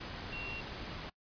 sine tone in noise, 2747 Hz, F7, 29 cents flat, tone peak -40 dBFS, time 0.32-0.61 s, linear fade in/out 10 ms, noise pink, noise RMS -43 dBFS, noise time 0-1.1 s, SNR 0 dB, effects noise-tail reverb RT60 0.1 s tail -22 dB re dry + resampled to 11025 Hz

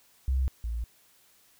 sine tone pair in turn, 65.41 / 57.55 Hz, C2 / A#1, 0 / -22 cents, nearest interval major second, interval 222 cents, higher first, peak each -23 / -29 dBFS, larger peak first, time 0.28-0.48 / 0.64-0.84 s, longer neither, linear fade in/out 0 ms, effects white hiss -62 dBFS RMS until 1.59 s

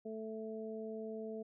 harmonic tone, 220 Hz, A3, in tune, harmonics 1 / 2 / 3, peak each -45 / -43 / -49 dBFS, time 0.05-1.43 s, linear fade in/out 10 ms, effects none

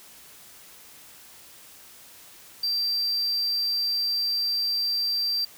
triangle tone, 4700 Hz, D8, 1 cent sharp, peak -22 dBFS, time 2.63-5.45 s, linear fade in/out 5 ms, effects white hiss -49 dBFS RMS until 5.57 s

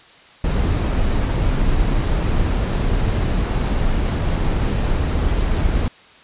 brown noise, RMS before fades -18 dBFS, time 0.44-5.88 s, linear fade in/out 2 ms, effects white hiss -46 dBFS RMS until 6.23 s + resampled to 8000 Hz

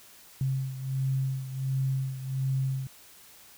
sine beating tone pair, 132.9 / 134.3 Hz, C3 / C3, +27 / +46 cents, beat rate 1.4 Hz, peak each -28 / -33 dBFS, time 0.41-2.87 s, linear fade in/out 2 ms, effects white hiss -53 dBFS RMS until 3.57 s

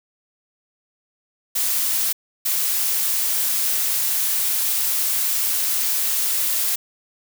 blue noise bursts at uneven times, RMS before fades -21 dBFS, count 2, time 1.55-2.13 / 2.45-6.76 s, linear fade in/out 10 ms, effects none

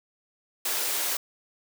white high-pass noise, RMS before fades -28 dBFS, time 0.65-1.17 s, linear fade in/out 5 ms, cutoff 320 Hz, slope 24 dB/octave, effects none

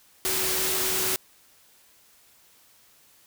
sine tone in noise, 375 Hz, F#4, 23 cents sharp, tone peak -34 dBFS, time 0.25-1.16 s, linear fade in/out 0 ms, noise white, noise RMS -26 dBFS, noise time 0.25-1.16 s, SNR -11 dB, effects white hiss -58 dBFS RMS until 3.26 s

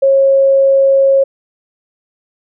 sine tone, 544 Hz, C#5, 33 cents flat, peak -6 dBFS, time 0.02-1.24 s, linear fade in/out 10 ms, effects none

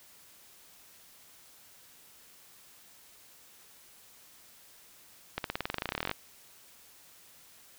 accelerating click train, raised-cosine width 0.3 ms, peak -15 dBFS, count 21, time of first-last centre 5.38-6.114 s, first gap 62 ms, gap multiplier 0.94, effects white hiss -57 dBFS RMS until 7.78 s

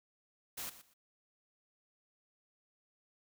white noise with echo, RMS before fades -42 dBFS, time 0.57-0.7 s, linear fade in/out 10 ms, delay 120 ms, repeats 2, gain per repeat -14 dB, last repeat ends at 0.94 s, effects none

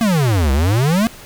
square exponential two-way sweep, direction down then up, 237.3 to 65 to 237.3 Hz, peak -13 dBFS, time 0.01-1.07 s, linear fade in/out 0 ms, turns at 0.52 s, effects pink hiss -38 dBFS RMS until 1.25 s

